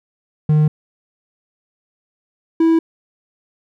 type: tone pair in turn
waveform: triangle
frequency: 152.5 / 327.1 Hz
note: D#3 / E4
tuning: -34 / -13 cents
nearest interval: octave + minor second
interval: 1321 cents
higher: second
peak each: -8 dBFS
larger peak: neither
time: 0.49-0.68 / 2.6-2.79 s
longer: neither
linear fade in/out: 5 ms
effects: none